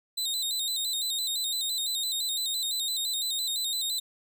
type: tone with vibrato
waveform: sawtooth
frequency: 3858 Hz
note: B7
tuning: 41 cents flat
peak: -25 dBFS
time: 0.17-4 s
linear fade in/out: 10 ms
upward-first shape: square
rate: 5.9 Hz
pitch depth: 67 cents each way
effects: none